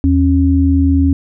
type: tone pair together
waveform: sine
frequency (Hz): 80.92 / 273.2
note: E2 / C#4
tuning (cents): -32 / -25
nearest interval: octave + major sixth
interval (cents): 2107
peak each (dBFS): -11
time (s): 0.04-1.13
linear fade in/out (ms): 0
effects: none